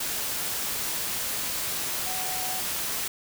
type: tone in noise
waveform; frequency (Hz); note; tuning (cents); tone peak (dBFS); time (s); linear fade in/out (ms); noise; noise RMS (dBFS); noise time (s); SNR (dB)
sine; 746; F#5; +14; -36; 2.06-2.6; 5; white; -30; 0-3.08; -9
effects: none